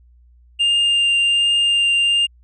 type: tone with vibrato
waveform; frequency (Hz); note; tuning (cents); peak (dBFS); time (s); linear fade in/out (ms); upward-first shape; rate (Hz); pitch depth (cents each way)
triangle; 2802; F7; +5; -12; 0.59-2.27; 20; triangle; 1.3; 9
effects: added 60 Hz sine -47 dBFS peak until 2.43 s + resampled to 24000 Hz